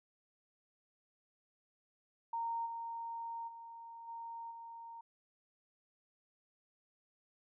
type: tone with level steps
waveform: sine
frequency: 924 Hz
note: A#5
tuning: 16 cents flat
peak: -35 / -40 / -48 / -43 / -47 dBFS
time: 2.33-5.01 s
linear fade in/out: 5 ms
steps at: 2.65 / 3.47 / 4.07 / 4.5 s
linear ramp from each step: 20 ms
effects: none